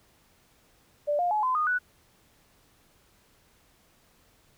sine tone with pitch steps, 587.3 / 706.5 / 850 / 1022.5 / 1230.2 / 1479.9 Hz, D5 / F5 / G#5 / C6 / D#6 / F#6, 0 / +20 / +40 / -40 / -20 / 0 cents, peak -23 dBFS, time 1.07-1.79 s, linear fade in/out 20 ms, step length 120 ms, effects pink hiss -63 dBFS RMS until 4.57 s

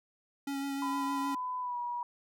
square tone with vibrato, 277.2 Hz, C#4, in tune, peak -34 dBFS, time 0.47-1.35 s, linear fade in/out 5 ms, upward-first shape sine, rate 6.5 Hz, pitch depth 16 cents each way
sine tone with pitch glide, 1003 to 964.9 Hz, B5 to B5, +26 to -41 cents, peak -33 dBFS, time 0.82-2.03 s, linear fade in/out 2 ms, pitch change -67 cents, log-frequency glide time 1.6-1.78 s
effects none

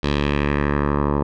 10% pulse tone with low-pass filter sweep, 72.2 Hz, D2, 29 cents flat, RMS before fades -20 dBFS, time 0.03-1.23 s, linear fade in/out 5 ms, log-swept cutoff 4000 to 880 Hz, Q 1.9, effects none

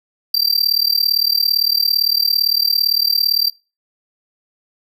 square tone with amplitude modulation, 4700 Hz, D8, 1 cent sharp, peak -10 dBFS, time 0.34-3.5 s, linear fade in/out 5 ms, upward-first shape sine, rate 37.7 Hz, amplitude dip 95%, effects noise-tail reverb RT60 0.3 s tail -25 dB re dry

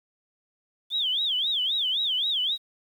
sine tone with vibrato, 3379 Hz, G#7, 29 cents sharp, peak -23 dBFS, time 0.9-2.58 s, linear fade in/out 50 ms, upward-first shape sine, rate 3.8 Hz, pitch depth 230 cents each way, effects 9-bit

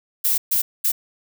violet noise bursts at uneven times, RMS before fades -19 dBFS, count 3, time 0.24-0.38 / 0.51-0.62 / 0.84-0.92 s, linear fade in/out 10 ms, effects none

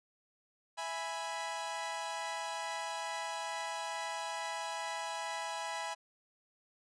sawtooth chord, E major, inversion none, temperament equal, 659.3 / 830.6 / 987.8 Hz, E5 / G#5 / B5, 0 / 0 / 0 cents, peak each -40 / -37 / -37 dBFS, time 0.77-5.95 s, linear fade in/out 20 ms, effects resampled to 22050 Hz

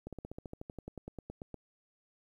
slowing click train, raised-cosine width 2 ms, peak -29 dBFS, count 18, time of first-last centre 0.07-1.543 s, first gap 57 ms, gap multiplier 1.05, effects 11-bit

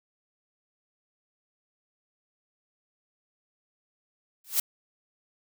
blue noise with exponential growth, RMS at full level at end -19 dBFS, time 4.44-4.6 s, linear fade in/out 5 ms, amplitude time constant 33 ms, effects none

